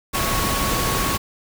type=tone in noise; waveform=sine; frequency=1108.7 Hz; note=C#6; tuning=in tune; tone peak=-26 dBFS; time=0.13-1.18 s; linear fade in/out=20 ms; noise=pink; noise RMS=-22 dBFS; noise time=0.13-1.18 s; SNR=-7 dB; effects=none